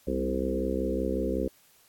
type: harmonic tone with a mistuned harmonic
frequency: 65.41 Hz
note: C2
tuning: in tune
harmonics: 1 / 3 / 4 / 5 / 6 / 7 / 8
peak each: -34 / -34 / -34 / -34 / -34 / -34 / -34 dBFS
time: 0.07-1.48 s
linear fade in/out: 5 ms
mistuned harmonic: 4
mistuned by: -20 cents
effects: white hiss -61 dBFS RMS until 1.88 s + AAC 64 kbps